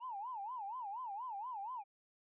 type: tone with vibrato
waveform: triangle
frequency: 900 Hz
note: A5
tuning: 39 cents sharp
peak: -37 dBFS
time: 0-1.84 s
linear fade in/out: 50 ms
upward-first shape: sine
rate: 4.2 Hz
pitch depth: 240 cents each way
effects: tanh soft clip ceiling -39 dBFS + resampled to 8000 Hz